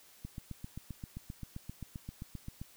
click train, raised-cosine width 5 ms, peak -29 dBFS, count 19, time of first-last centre 0.25-2.615 s, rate 7.61 Hz, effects white hiss -60 dBFS RMS until 2.76 s

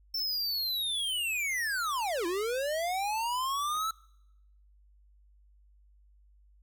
square linear two-way sweep, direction down then up, 5400 to 329.9 to 1331 Hz, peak -30 dBFS, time 0.14-3.91 s, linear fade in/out 5 ms, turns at 2.26 s
clicks, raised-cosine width 0.5 ms, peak -38 dBFS, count 2, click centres 3.753 / 3.769 s
effects noise-tail reverb RT60 0.9 s tail -25 dB re dry + added 50 Hz sine -58 dBFS peak until 6.62 s

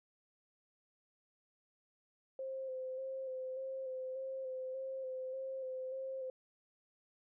sine tone with vibrato, 523.3 Hz, C5, in tune, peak -39 dBFS, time 2.39-6.3 s, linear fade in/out 2 ms, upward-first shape square, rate 1.7 Hz, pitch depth 21 cents each way, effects none

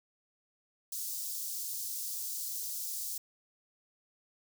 white high-pass noise, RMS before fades -38 dBFS, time 0.92-3.18 s, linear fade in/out 5 ms, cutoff 4900 Hz, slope 24 dB/octave, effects none

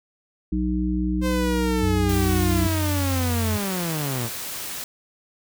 harmonic tone, 62 Hz, B1, 7 cents sharp, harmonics 1 / 3 / 5, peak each -25 / -25 / -25 dBFS, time 0.52-2.67 s, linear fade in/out 5 ms
sawtooth linear sweep, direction down, 523.3 to 110 Hz, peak -21 dBFS, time 1.21-4.3 s, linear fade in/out 50 ms
sine tone with pitch glide, 92.5 to 90.65 Hz, F#2 to F#2, 0 to -35 cents, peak -22 dBFS, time 1.81-3.58 s, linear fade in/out 20 ms, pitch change -35 cents, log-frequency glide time 2.57-3.01 s
white noise, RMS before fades -32 dBFS, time 2.09-4.84 s, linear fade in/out 2 ms
effects none

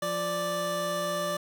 25% pulse tone pair together, 174.61 / 587.3 Hz, F3 / D5, 0 / 0 cents, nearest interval octave + major sixth, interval 2100 cents, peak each -33 / -25 dBFS, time 0.02-1.37 s, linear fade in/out 5 ms, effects none

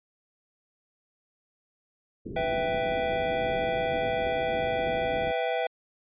white low-pass noise, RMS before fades -38 dBFS, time 2.25-5.32 s, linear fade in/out 10 ms, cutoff 410 Hz, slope 48 dB/octave
square chord, E minor, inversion second, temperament equal with one note detuned, 496.5 / 659.3 / 784 Hz, B4 / E5 / G5, +9 / 0 / 0 cents, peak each -31 / -30 / -32 dBFS, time 2.36-5.67 s, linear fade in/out 5 ms
effects resampled to 8000 Hz

